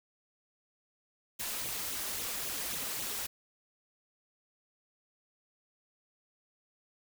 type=noise with flanger; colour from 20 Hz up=white; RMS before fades=-37 dBFS; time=1.39-3.27 s; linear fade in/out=10 ms; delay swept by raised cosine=0.28 to 4.98 ms; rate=3.7 Hz; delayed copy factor=+0.65; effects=none